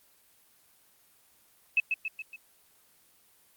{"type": "tone with echo", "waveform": "sine", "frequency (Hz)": 2600, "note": "E7", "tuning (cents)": -24, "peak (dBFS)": -20, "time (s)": [1.77, 1.8], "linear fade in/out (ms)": 2, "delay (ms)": 140, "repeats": 4, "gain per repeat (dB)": -5, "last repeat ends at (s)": 2.36, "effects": ["white hiss -63 dBFS RMS until 3.56 s", "Opus 24 kbps"]}